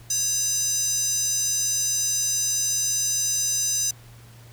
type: tone with high-pass filter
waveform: square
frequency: 554.4 Hz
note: C#5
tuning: in tune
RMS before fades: -24 dBFS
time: 0.1-3.91 s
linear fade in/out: 5 ms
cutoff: 6200 Hz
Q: 5.2
effects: added 117 Hz sine -45 dBFS peak until 4.52 s + pink hiss -52 dBFS RMS until 4.52 s